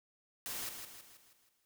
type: noise with echo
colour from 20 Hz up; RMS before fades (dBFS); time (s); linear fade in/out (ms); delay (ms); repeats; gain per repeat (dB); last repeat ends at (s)
white; -41; 0.46-0.69; 0; 160; 6; -6; 1.65
effects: none